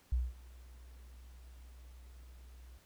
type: tone with ADSR envelope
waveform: sine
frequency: 61.6 Hz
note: B1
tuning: 4 cents flat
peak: -27 dBFS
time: 0.12-2.78 s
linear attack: 6 ms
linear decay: 200 ms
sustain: -24 dB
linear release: 8 ms
effects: pink hiss -66 dBFS RMS until 2.85 s